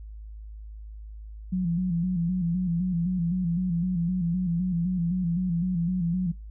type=tone with vibrato; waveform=sine; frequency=176.2 Hz; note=F3; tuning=16 cents sharp; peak=-23 dBFS; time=1.52-6.32 s; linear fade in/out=10 ms; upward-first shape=square; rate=3.9 Hz; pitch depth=73 cents each way; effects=noise-tail reverb RT60 0.3 s tail -26 dB re dry + added 53 Hz sine -38 dBFS peak until 6.5 s